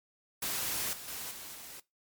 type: noise with level steps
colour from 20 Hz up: white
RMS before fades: -34 / -45 / -40 / -45 / -47 dBFS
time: 0.42-1.8 s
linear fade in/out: 5 ms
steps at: 0.93 / 1.08 / 1.31 / 1.55 s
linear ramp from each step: 2 ms
effects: noise-tail reverb RT60 0.2 s tail -20 dB re dry + MP3 96 kbps